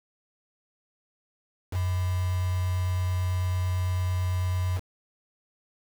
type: tone with quantisation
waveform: sine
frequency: 90.9 Hz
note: F#2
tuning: 30 cents flat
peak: -24 dBFS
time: 1.71-4.81 s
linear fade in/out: 50 ms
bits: 6
effects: none